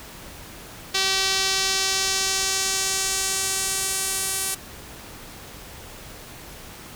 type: tone with band-pass filter sweep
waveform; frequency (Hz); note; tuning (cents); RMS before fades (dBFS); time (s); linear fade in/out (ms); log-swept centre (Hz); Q
sawtooth; 384.5; G4; -33; -24; 0.94-4.55; 10; 4500 to 9900; 1.5
effects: pink hiss -41 dBFS RMS until 6.95 s